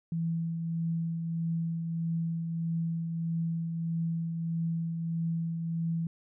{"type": "tone with tremolo", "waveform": "sine", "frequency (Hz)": 165.6, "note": "E3", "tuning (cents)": 8, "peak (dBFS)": -27, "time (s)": [0.12, 6.07], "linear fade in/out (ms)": 2, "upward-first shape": "triangle", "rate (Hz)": 1.6, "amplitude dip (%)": 40, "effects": []}